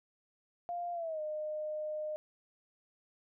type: tone with pitch glide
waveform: sine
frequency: 698.5 to 611.6 Hz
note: F5 to D#5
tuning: 0 to -30 cents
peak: -35 dBFS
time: 0.69-2.16 s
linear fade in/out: 0 ms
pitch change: -230 cents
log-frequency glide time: 0.93-1.21 s
effects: none